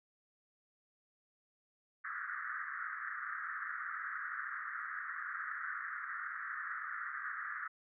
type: band-pass noise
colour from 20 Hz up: pink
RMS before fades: -42 dBFS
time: 2.04-7.68 s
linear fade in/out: 10 ms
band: 1200 to 1900 Hz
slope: 96 dB/octave
effects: none